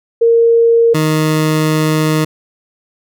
sine / 20% pulse tone pair in turn, 462.9 / 155.73 Hz, A#4 / D#3, -12 / +2 cents, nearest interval octave + perfect fifth, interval 1886 cents, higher first, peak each -6 dBFS, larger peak neither, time 0.21-0.94 / 0.94-2.25 s, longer second, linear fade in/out 10 ms, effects none

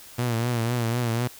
sawtooth tone with vibrato, 118.3 Hz, A#2, 26 cents sharp, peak -19 dBFS, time 0.18-1.28 s, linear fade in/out 10 ms, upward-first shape triangle, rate 4 Hz, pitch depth 87 cents each way, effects white hiss -46 dBFS RMS until 1.39 s

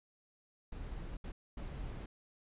brown noise bursts at uneven times, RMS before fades -43 dBFS, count 3, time 0.72-1.17 / 1.24-1.32 / 1.57-2.06 s, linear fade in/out 5 ms, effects resampled to 8000 Hz

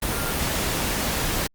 sine tone in noise, 1396.9 Hz, F6, in tune, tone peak -33 dBFS, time 0.12-0.33 s, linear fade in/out 5 ms, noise pink, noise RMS -25 dBFS, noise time 0.02-1.47 s, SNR -11 dB, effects Opus 32 kbps

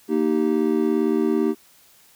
triangle chord, Eb major, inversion second, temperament just, 233.3 / 311.1 / 388.9 Hz, Bb3 / Eb4 / G4, +2 / 0 / -14 cents, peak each -21 / -20 / -20 dBFS, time 0.08-1.55 s, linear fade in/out 50 ms, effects white hiss -54 dBFS RMS until 2.15 s

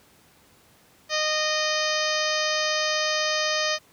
harmonic tone, 616 Hz, D#5, 17 cents flat, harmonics 1 / 2 / 3 / 4 / 5 / 6 / 7 / 8 / 9 / 10, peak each -28 / -31 / -29 / -33 / -32 / -35 / -34 / -31 / -37 / -33 dBFS, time 1.09-3.79 s, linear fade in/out 50 ms, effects pink hiss -57 dBFS RMS until 3.92 s + high-pass 80 Hz 12 dB/octave

